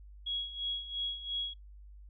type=tone with tremolo; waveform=sine; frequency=3322 Hz; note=G#7; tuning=in tune; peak=-31 dBFS; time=0.26-1.54 s; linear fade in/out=10 ms; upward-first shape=sine; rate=2.9 Hz; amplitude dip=75%; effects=noise-tail reverb RT60 0.1 s tail -22 dB re dry + added 50 Hz sine -49 dBFS peak until 2.09 s